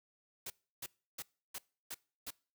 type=noise bursts; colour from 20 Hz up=white; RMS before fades=-43 dBFS; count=6; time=0.46-2.306 s; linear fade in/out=5 ms; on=41 ms; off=320 ms; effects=noise-tail reverb RT60 0.4 s tail -24 dB re dry